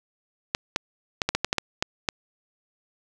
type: clicks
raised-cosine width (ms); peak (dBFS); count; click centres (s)
0.2; -5; 10; 0.549 / 0.761 / 1.218 / 1.29 / 1.35 / 1.446 / 1.529 / 1.583 / 1.825 / 2.088
effects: none